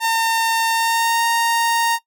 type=tone with pitch glide; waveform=sawtooth; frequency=909 to 926.5 Hz; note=A#5 to A#5; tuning=-44 to -11 cents; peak=-12 dBFS; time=0-1.99 s; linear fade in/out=50 ms; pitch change=+33 cents; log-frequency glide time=0.71-1.25 s; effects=noise-tail reverb RT60 0.1 s tail -19 dB re dry